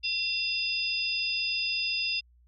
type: tone cluster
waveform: sine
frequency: 2715 / 3552 / 4957 Hz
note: F7 / A7 / D#8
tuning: -50 / +16 / -7 cents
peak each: -30 / -34 / -30 dBFS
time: 0.03-2.21 s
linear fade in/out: 20 ms
effects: added 60 Hz sine -57 dBFS peak until 2.47 s + MP3 48 kbps